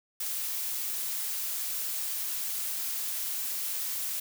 blue noise, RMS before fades -33 dBFS, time 0.2-4.2 s, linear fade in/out 5 ms, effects none

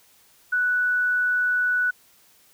sine tone, 1480 Hz, F#6, in tune, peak -19 dBFS, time 0.52-1.91 s, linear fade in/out 10 ms, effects white hiss -57 dBFS RMS until 2.53 s

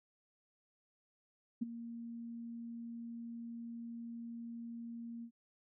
sine tone with ADSR envelope, 233.1 Hz, A#3, in tune, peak -30 dBFS, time 1.61-5.31 s, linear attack 14 ms, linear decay 16 ms, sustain -13 dB, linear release 78 ms, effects none

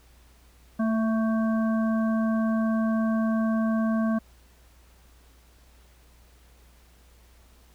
harmonic tone with a mistuned harmonic, 223.1 Hz, A3, 24 cents sharp, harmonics 1 / 3 / 5 / 7, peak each -22 / -32 / -36 / -39 dBFS, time 0.79-4.19 s, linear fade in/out 10 ms, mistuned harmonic 3, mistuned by -23 cents, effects added 60 Hz sine -54 dBFS peak until 7.74 s + pink hiss -60 dBFS RMS until 7.74 s

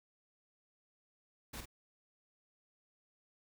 pink noise with echo, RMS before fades -45 dBFS, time 1.53-1.61 s, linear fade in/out 10 ms, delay 47 ms, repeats 1, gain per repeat -6 dB, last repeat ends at 1.657 s, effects none

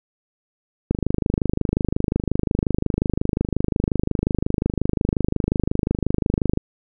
click train, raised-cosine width 3 ms, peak -6 dBFS, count 146, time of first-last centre 0.91-6.574 s, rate 25.6 Hz, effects none

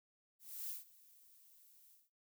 violet noise with ADSR envelope, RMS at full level -43 dBFS, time 0.39-2.1 s, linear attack 300 ms, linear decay 150 ms, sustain -22 dB, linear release 180 ms, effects noise-tail reverb RT60 0.3 s tail -22 dB re dry

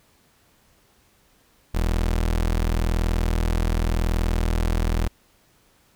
30% pulse tone, 40.89 Hz, E1, 13 cents flat, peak -17 dBFS, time 1.74-5.08 s, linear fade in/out 10 ms, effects pink hiss -60 dBFS RMS until 5.95 s

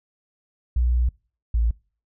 sine tone pair in turn, 60.7 / 56.82 Hz, B1 / A#1, -29 / -44 cents, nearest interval minor second, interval 115 cents, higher first, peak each -17 dBFS, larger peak neither, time 0.76-1.09 / 1.54-1.71 s, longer first, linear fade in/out 5 ms, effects noise-tail reverb RT60 0.4 s tail -25 dB re dry

